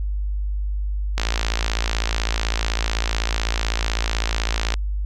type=click train; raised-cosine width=0.2 ms; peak=-5 dBFS; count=200; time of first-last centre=1.18-4.74 s; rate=55.9 Hz; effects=added 50 Hz sine -21 dBFS peak until 5.05 s